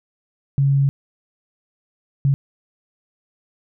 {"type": "tone bursts at uneven times", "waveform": "sine", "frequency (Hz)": 138.59, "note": "C#3", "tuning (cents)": 0, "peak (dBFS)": -13, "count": 2, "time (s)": [[0.58, 0.89], [2.25, 2.34]], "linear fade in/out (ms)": 0, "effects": []}